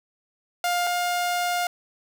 sawtooth tone pair in turn, 705 / 707.9 Hz, F5 / F5, +16 / +23 cents, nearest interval unison, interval 7 cents, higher second, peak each -18 / -19 dBFS, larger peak first, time 0.64-0.87 / 0.87-1.67 s, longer second, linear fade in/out 2 ms, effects none

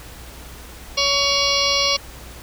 harmonic tone with a mistuned harmonic, 562 Hz, C#5, 24 cents sharp, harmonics 1 / 2 / 4 / 5 / 6 / 7 / 8 / 9 / 10, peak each -25 / -25 / -25 / -25 / -25 / -25 / -25 / -25 / -25 dBFS, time 0.97-1.97 s, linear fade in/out 10 ms, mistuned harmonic 7, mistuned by +65 cents, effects added 60 Hz sine -40 dBFS peak until 2.42 s + pink hiss -40 dBFS RMS until 2.42 s

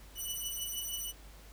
10% pulse beating tone pair, 2960 / 2966.3 Hz, F#7 / F#7, 0 / +4 cents, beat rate 6.3 Hz, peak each -31 / -31 dBFS, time 0.15-1.13 s, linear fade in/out 50 ms, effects added 50 Hz sine -52 dBFS peak until 1.52 s + pink hiss -57 dBFS RMS until 1.52 s

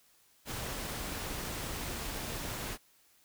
pink noise with amplitude modulation, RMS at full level -37 dBFS, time 0.45-2.78 s, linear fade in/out 50 ms, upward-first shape sine, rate 248 Hz, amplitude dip 35%, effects white hiss -66 dBFS RMS until 3.24 s

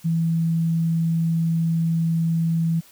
sine tone, 164.81 Hz, E3, in tune, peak -18 dBFS, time 0.04-2.81 s, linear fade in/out 20 ms, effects white hiss -51 dBFS RMS until 2.91 s

